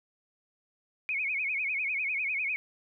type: tone with vibrato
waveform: sine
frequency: 2344 Hz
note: D7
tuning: 4 cents flat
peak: -28 dBFS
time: 1.09-2.56 s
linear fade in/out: 0 ms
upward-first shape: sine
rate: 10 Hz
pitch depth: 150 cents each way
effects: none